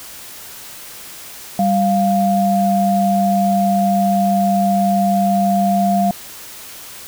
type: tone pair together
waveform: sine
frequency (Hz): 195.87 / 698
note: G3 / F5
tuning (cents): -1 / -1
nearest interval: octave + minor seventh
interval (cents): 2200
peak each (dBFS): -15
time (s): 1.59-6.11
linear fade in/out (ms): 2
effects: white hiss -35 dBFS RMS until 7.07 s